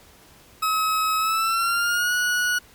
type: tone with pitch glide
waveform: 40% pulse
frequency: 1281 to 1463 Hz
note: E6 to F#6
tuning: -50 to -20 cents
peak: -19 dBFS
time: 0.62-2.59 s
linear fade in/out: 10 ms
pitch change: +230 cents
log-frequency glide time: 1.18-2.14 s
effects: pink hiss -51 dBFS RMS until 2.74 s + MP3 96 kbps